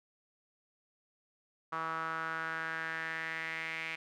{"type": "tone with band-pass filter sweep", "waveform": "sawtooth", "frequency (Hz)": 161.9, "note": "E3", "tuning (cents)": -31, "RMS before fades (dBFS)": -38, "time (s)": [1.72, 3.96], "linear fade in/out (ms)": 10, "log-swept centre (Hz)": [1200, 2300], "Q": 4.8, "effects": []}